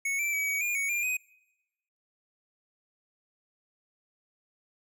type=tone with pitch steps; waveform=square; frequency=2210 / 2336 / 2277 / 2261 / 2419 / 2231 / 2394 / 2506 Hz; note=C#7 / D7 / C#7 / C#7 / D#7 / C#7 / D7 / D#7; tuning=-6 / -10 / +46 / +34 / -49 / +11 / +33 / +12 cents; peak=-28 dBFS; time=0.05-1.17 s; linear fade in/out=5 ms; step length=140 ms; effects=noise-tail reverb RT60 1.0 s tail -25 dB re dry